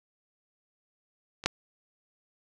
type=clicks; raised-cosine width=0.2 ms; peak=-24 / -7 dBFS; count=2; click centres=1.439 / 1.46 s; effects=none